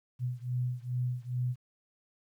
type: beating tone pair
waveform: sine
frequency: 123.47 / 125.87 Hz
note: B2 / B2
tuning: 0 / +33 cents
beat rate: 2.4 Hz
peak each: -33 / -34 dBFS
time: 0.19-1.56 s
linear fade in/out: 50 ms
effects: 11-bit